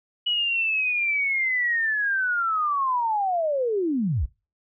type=linear sweep; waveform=sine; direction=down; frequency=2942 to 46.1 Hz; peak=-21 dBFS; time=0.26-4.26 s; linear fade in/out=10 ms; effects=noise-tail reverb RT60 0.3 s tail -22 dB re dry